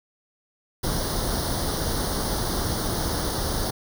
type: noise with comb filter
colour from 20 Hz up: pink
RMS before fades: -26 dBFS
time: 0.83-3.71 s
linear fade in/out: 10 ms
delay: 0.2 ms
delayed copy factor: +0.85
effects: none